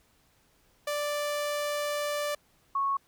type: tone pair in turn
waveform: sawtooth / sine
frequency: 587.3 / 1102.9 Hz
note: D5 / C#6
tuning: 0 / -9 cents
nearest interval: major seventh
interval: 1091 cents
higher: second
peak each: -25 dBFS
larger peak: neither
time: 0.87-2.35 / 2.75-2.97 s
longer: first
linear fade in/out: 5 ms
effects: pink hiss -66 dBFS RMS until 3.07 s